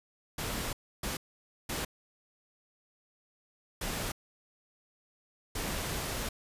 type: noise bursts at uneven times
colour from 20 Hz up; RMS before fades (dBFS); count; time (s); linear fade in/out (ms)
pink; -35; 5; 0.38-0.73 / 1.03-1.17 / 1.69-1.85 / 3.81-4.12 / 5.55-6.29; 5
effects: resampled to 32000 Hz